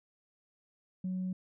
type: tone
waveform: sine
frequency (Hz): 185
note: F#3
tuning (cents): 0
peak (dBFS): -31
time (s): 1.04-1.33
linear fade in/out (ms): 5
effects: tanh soft clip ceiling -29 dBFS